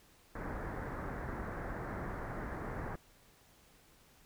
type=low-pass noise; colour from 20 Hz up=pink; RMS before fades=-41 dBFS; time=0.35-2.96 s; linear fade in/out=5 ms; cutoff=1900 Hz; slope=48 dB/octave; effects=pink hiss -64 dBFS RMS until 4.25 s